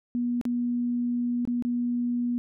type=tone with dropouts; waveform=sine; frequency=241.9 Hz; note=B3; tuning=36 cents flat; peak=-24 dBFS; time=0.15-2.38 s; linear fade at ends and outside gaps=0 ms; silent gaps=0.413-0.453 / 1.452-1.475 / 1.624-1.65 s; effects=none